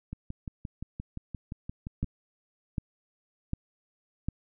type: two click trains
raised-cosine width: 5 ms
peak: -24 / -17 dBFS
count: 12 / 4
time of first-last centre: 0.13-2.043 / 2.03-4.286 s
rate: 5.75 / 1.33 Hz
effects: none